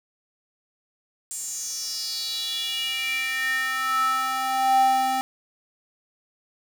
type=tone with high-pass filter sweep; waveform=square; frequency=261.6 Hz; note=C4; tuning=in tune; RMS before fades=-25 dBFS; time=1.31-5.21 s; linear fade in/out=0 ms; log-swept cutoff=7900 to 590 Hz; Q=5.9; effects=7-bit